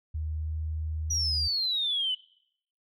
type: tone with pitch glide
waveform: sine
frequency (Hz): 77.78 to 78.46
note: D#2 to D#2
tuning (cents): 0 to +15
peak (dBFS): -29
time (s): 0.14-1.48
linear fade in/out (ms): 10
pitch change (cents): +15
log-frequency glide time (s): 0.37-0.56
type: exponential sweep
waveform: sine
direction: down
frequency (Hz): 5860 to 2960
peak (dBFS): -25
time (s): 1.1-2.15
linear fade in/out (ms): 10
effects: noise-tail reverb RT60 0.7 s tail -22 dB re dry + tanh soft clip ceiling -19 dBFS